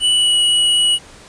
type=tone with pitch glide; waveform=square; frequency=2960 to 2926 Hz; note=F#7 to F#7; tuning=0 to -20 cents; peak=-12 dBFS; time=0-0.99 s; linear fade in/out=50 ms; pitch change=-20 cents; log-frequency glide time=0.14-0.35 s; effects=pink hiss -41 dBFS RMS until 1.28 s + resampled to 22050 Hz